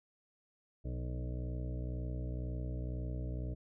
harmonic tone with a mistuned harmonic, 62 Hz, B1, 7 cents sharp, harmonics 1 / 2 / 3 / 4 / 5 / 7 / 8 / 9 / 10, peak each -38 / -41 / -50 / -52 / -49 / -53 / -58 / -56 / -55 dBFS, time 0.84-3.55 s, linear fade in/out 20 ms, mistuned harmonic 3, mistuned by -37 cents, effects none

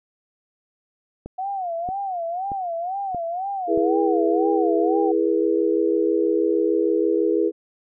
click train, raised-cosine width 2 ms, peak -20 dBFS, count 5, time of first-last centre 1.26-3.776 s, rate 1.59 Hz
sine tone with vibrato, 730 Hz, F#5, 24 cents flat, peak -24 dBFS, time 1.38-5.12 s, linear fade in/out 10 ms, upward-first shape sine, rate 2 Hz, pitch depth 160 cents each way
sine chord, E major, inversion none, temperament equal with one note detuned, 329.6 / 415.3 / 481.5 Hz, E4 / G#4 / B4, 0 / 0 / -44 cents, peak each -21 / -21 / -23 dBFS, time 3.67-7.52 s, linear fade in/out 50 ms
effects none

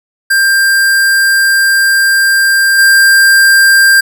square tone with level steps, 1589 Hz, G6, 23 cents sharp, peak -7 / -4 dBFS, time 0.3-4.01 s, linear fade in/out 10 ms, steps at 2.78 s, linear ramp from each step 10 ms, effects none

